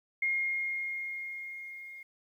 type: tone with level ramp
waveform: sine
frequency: 2137 Hz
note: C7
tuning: 36 cents sharp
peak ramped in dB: -26 to -44 dBFS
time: 0.22-2.03 s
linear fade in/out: 5 ms
effects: 11-bit